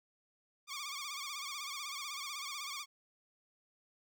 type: tone with vibrato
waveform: 10% pulse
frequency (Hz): 1148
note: D6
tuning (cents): -40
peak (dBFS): -32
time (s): 0.67-2.86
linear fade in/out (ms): 50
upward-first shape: sine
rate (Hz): 16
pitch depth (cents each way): 100
effects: none